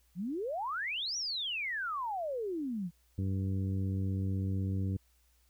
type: exponential two-way sweep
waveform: sine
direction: up then down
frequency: 161.7 to 5920 to 161.7 Hz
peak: -33 dBFS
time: 0.15-2.91 s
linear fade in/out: 50 ms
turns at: 1.17 s
type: harmonic tone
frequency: 96 Hz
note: G2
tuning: 36 cents flat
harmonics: 1 / 2 / 3 / 4 / 5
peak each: -31 / -37 / -42 / -50 / -52 dBFS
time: 3.18-4.97 s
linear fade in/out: 5 ms
effects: added 60 Hz sine -67 dBFS peak until 5.49 s + white hiss -72 dBFS RMS until 5.49 s